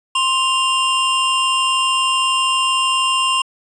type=tone pair together; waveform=square; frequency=1048.8 / 2800 Hz; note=C6 / F7; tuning=+4 / +4 cents; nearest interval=octave + perfect fourth; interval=1700 cents; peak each=-18 dBFS; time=0.15-3.42 s; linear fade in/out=5 ms; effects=resampled to 22050 Hz